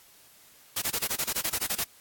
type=noise bursts; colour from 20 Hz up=white; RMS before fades=-28 dBFS; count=13; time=0.76-1.84 s; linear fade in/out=10 ms; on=60 ms; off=25 ms; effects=white hiss -56 dBFS RMS until 2 s + AAC 64 kbps